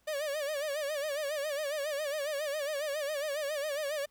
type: tone with vibrato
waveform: 45% pulse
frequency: 587.3 Hz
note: D5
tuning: in tune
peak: -32 dBFS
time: 0.07-4.06 s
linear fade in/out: 10 ms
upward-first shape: sine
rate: 7.3 Hz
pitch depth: 110 cents each way
effects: pink hiss -71 dBFS RMS until 4.1 s

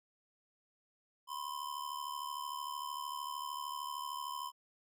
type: ring-modulated tone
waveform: square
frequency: 1027 Hz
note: C6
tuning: 33 cents flat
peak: -37 dBFS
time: 1.27-4.52 s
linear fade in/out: 50 ms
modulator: 36.6 Hz
effects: none

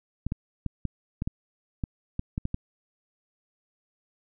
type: clicks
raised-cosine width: 5 ms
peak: -16 dBFS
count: 11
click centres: 0.266 / 0.321 / 0.663 / 0.853 / 1.221 / 1.275 / 1.838 / 2.194 / 2.379 / 2.454 / 2.544 s
effects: none

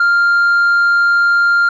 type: tone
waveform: sine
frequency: 1396.9 Hz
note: F6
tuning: in tune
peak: -6 dBFS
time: 0-1.69 s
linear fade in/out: 5 ms
effects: tanh soft clip ceiling -8 dBFS

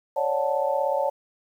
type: chord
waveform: sine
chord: D major seventh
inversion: third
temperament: just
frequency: 550.6 / 587.3 / 734.2 / 881 Hz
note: C#5 / D5 / F#5 / A5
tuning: -12 / 0 / -14 / +2 cents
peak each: -25 / -27 / -31 / -27 dBFS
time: 0.16-1.1 s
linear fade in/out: 10 ms
effects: 9-bit

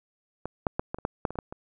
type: clicks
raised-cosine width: 1 ms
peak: -18 / -10 / -12 / -17 / -26 / -12 / -10 / -22 / -25 / -15 / -24 dBFS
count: 11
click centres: 0.456 / 0.668 / 0.795 / 0.945 / 0.986 / 1.051 / 1.252 / 1.306 / 1.356 / 1.388 / 1.525 s
effects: none

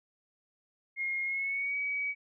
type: tone with pitch glide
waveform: sine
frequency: 2143 to 2270 Hz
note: C7 to C#7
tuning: +41 to +41 cents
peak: -30 dBFS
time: 0.96-2.15 s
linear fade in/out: 50 ms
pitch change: +100 cents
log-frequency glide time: 1.24-1.77 s
effects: none

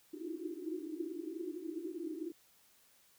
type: band-pass noise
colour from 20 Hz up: pink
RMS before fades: -42 dBFS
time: 0.13-2.32 s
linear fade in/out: 5 ms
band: 310 to 360 Hz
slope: 96 dB/octave
effects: white hiss -67 dBFS RMS until 3.18 s

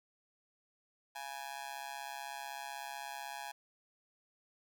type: tone with amplitude modulation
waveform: sawtooth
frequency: 830.6 Hz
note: G#5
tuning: in tune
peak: -34 dBFS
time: 1.15-3.52 s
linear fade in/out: 10 ms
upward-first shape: sine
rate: 136 Hz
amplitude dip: 100%
effects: 12-bit

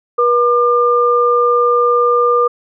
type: tone pair together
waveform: sine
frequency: 482.6 / 1200 Hz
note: B4 / D6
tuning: -40 / +37 cents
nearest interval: octave + major third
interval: 1577 cents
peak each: -12 dBFS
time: 0.18-2.48 s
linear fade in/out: 10 ms
effects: none

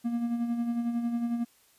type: tone with tremolo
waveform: triangle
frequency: 235.7 Hz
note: A#3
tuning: 19 cents sharp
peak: -23 dBFS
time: 0.04-1.45 s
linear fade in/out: 20 ms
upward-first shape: sine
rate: 11 Hz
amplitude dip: 50%
effects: white hiss -63 dBFS RMS until 1.78 s + resampled to 32000 Hz

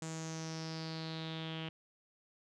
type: tone with low-pass filter sweep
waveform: sawtooth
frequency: 160.8 Hz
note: E3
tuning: 43 cents flat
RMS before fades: -42 dBFS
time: 0.02-1.69 s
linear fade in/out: 2 ms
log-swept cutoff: 7400 to 3000 Hz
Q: 5.8
effects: none

